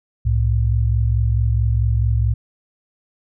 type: tone pair together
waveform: sine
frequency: 65.41 / 110 Hz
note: C2 / A2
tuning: 0 / 0 cents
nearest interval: major sixth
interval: 900 cents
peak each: -17 dBFS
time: 0.25-2.34 s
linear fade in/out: 10 ms
effects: none